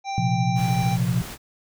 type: harmonic tone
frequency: 786 Hz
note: G5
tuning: 4 cents sharp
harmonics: 1 / 3 / 5 / 7 / 8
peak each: -26 / -36 / -40 / -43 / -44 dBFS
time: 0.04-0.98 s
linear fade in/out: 50 ms
type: chord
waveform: sine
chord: Bb suspended second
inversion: none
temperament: equal with one note detuned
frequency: 117.76 / 130.81 / 174.61 Hz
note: Bb2 / C3 / F3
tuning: +18 / 0 / 0 cents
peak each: -24 dBFS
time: 0.18-1.22 s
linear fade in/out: 0 ms
type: noise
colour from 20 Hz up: pink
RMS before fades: -36 dBFS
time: 0.55-1.38 s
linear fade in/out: 50 ms
effects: none